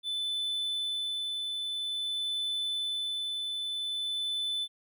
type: tone with tremolo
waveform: triangle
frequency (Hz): 3509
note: A7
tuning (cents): -5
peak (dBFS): -28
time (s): 0.03-4.68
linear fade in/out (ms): 50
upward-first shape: sine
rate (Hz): 0.5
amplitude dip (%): 25
effects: none